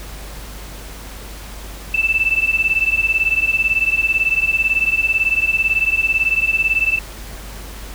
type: beating tone pair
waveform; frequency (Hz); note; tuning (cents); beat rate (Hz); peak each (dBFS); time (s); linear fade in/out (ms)
sine; 2637 / 2655; E7 / E7; 0 / +12; 18; -17; 1.94-6.99; 5
effects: added 50 Hz sine -32 dBFS peak until 7.94 s + pink hiss -36 dBFS RMS until 7.94 s